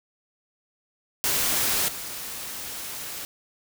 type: noise with level steps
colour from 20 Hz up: white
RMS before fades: -24 / -35 dBFS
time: 1.24-3.25 s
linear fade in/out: 0 ms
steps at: 1.88 s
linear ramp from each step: 5 ms
effects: none